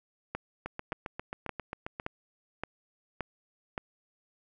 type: two click trains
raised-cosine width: 0.5 ms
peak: -18 / -21 dBFS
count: 7 / 11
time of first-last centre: 0.35-3.779 / 0.66-1.999 s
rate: 1.75 / 7.47 Hz
effects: none